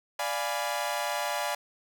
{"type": "chord", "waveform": "sawtooth", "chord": "D diminished seventh", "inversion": "none", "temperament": "equal", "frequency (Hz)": [587.3, 698.5, 830.6, 987.8], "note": ["D5", "F5", "Ab5", "Cb6"], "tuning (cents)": [0, 0, 0, 0], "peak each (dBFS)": [-30, -31, -30, -32], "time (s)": [0.19, 1.55], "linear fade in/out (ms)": 5, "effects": []}